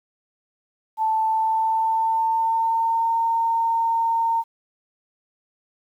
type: tone with pitch glide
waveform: sine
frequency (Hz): 880 to 914.7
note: A5 to A#5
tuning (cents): 0 to -33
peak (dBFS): -18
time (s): 0.97-4.44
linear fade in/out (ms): 50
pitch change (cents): +67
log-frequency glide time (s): 1.12-3.14
effects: 9-bit